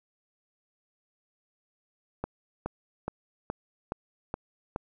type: click train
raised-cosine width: 1 ms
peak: -17 dBFS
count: 7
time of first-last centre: 2.24-4.761 s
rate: 2.38 Hz
effects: none